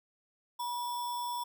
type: tone with sample-and-hold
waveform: sine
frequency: 968 Hz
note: B5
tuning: 35 cents flat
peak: -33 dBFS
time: 0.59-1.44 s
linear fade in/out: 10 ms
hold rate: 4410 Hz
effects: none